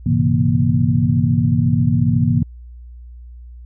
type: tone cluster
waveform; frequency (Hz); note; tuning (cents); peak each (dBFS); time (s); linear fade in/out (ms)
sine; 101.7 / 122 / 136.3 / 164.3 / 235.5; G#2 / B2 / C#3 / E3 / A#3; -36 / -21 / -29 / -5 / +18; -19; 0.06-2.43; 5
effects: added 60 Hz sine -34 dBFS peak until 3.65 s